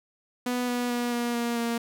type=tone with pitch steps; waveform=sawtooth; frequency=246.9 / 244.2 / 241.5 / 238.9 / 236.3 / 233.7 Hz; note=B3 / B3 / B3 / A#3 / A#3 / A#3; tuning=0 / -19 / -39 / +43 / +24 / +5 cents; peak=-22 dBFS; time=0.46-1.78 s; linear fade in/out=5 ms; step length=220 ms; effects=none